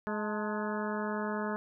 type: harmonic tone with a mistuned harmonic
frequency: 210.8 Hz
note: G#3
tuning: 26 cents sharp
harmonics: 1 / 2 / 3 / 4 / 5 / 6 / 7 / 8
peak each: -35 / -38 / -40 / -41 / -42 / -43 / -43 / -44 dBFS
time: 0.07-1.56 s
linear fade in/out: 0 ms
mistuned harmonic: 4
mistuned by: +72 cents
effects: none